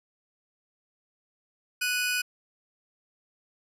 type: tone pair together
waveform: sawtooth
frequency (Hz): 1478.8 / 2489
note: F#6 / D#7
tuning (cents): -1 / 0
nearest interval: major sixth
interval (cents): 901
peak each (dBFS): -25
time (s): 1.81-2.22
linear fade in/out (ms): 10
effects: resampled to 32000 Hz